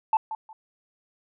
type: tone with echo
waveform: sine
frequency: 880 Hz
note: A5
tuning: in tune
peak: -16 dBFS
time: 0.13-0.17 s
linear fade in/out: 2 ms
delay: 180 ms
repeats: 2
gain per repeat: -13 dB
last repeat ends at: 0.53 s
effects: tanh soft clip ceiling -14 dBFS